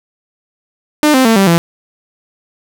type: tone with pitch steps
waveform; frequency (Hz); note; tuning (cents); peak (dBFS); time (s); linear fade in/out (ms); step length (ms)
sawtooth; 300.9 / 260.4 / 225.4 / 195.11 / 168.87; D4 / C4 / A3 / G3 / E3; +42 / -8 / +42 / -8 / +42; -3; 1.03-1.58; 0; 110
effects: none